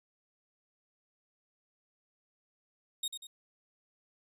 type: tone with echo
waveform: sawtooth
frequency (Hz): 3729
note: A#7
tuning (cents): 0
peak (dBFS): -29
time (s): 3.03-3.08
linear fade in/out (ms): 5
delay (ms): 95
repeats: 2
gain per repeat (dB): -7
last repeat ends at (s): 3.27
effects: resampled to 32000 Hz